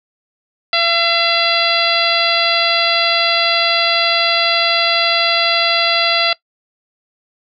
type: harmonic tone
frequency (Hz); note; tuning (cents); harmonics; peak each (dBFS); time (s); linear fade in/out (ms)
678; E5; +49; 1 / 2 / 3 / 4 / 5 / 6 / 7; -20 / -20 / -20 / -20 / -20 / -20 / -20; 0.73-6.33; 2
effects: noise-tail reverb RT60 0.1 s tail -20 dB re dry